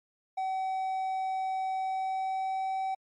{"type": "tone with pitch glide", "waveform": "triangle", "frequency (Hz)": [760, 765.3], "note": ["F#5", "G5"], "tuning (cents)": [46, -42], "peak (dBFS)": -27, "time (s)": [0.37, 2.95], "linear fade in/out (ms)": 10, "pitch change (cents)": 12, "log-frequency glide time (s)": [1.75, 2.78], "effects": ["MP3 48 kbps"]}